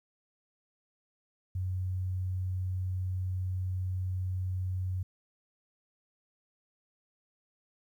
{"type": "tone", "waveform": "sine", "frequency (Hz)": 92.5, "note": "F#2", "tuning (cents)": 0, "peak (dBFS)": -30, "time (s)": [1.55, 5.03], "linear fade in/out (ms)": 5, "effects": ["11-bit"]}